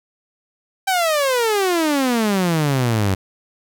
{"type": "exponential sweep", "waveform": "sawtooth", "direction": "down", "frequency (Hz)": [784, 92.5], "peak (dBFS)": -12, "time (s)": [0.87, 3.15], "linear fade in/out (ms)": 10, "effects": []}